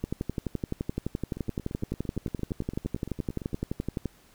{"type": "two click trains", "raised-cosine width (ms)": 3, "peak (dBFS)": [-16, -24], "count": [48, 20], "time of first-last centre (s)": [[0.04, 4.057], [1.37, 3.532]], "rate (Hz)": [11.7, 8.79], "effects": ["pink hiss -59 dBFS RMS until 4.34 s"]}